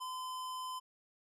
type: tone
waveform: square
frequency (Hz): 1022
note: C6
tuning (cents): -41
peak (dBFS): -40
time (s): 0-0.8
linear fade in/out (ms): 20
effects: resampled to 32000 Hz